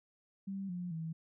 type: tone with pitch steps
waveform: sine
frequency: 194.9 / 177.69 / 162.01 Hz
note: G3 / F3 / E3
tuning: -10 / +30 / -30 cents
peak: -37 dBFS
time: 0.47-1.13 s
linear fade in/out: 10 ms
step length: 220 ms
effects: none